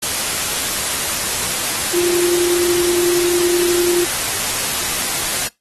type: tone in noise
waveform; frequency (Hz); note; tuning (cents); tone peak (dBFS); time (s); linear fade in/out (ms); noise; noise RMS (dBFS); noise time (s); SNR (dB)
sine; 350; F4; +4; -16; 1.93-4.05; 10; white; -20; 0.02-5.48; +1
effects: noise-tail reverb RT60 0.2 s tail -22 dB re dry + AAC 32 kbps